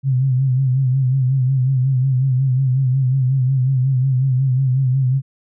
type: tone with vibrato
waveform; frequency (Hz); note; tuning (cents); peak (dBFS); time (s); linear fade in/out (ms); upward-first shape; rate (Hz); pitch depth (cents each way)
sine; 130.9; C3; +1; -13; 0.03-5.22; 50; sine; 5.5; 72
effects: none